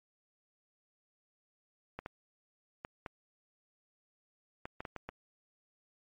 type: clicks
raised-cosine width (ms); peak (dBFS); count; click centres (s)
0.5; -25; 9; 1.99 / 2.061 / 2.849 / 3.062 / 4.655 / 4.805 / 4.852 / 4.963 / 5.09
effects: MP3 48 kbps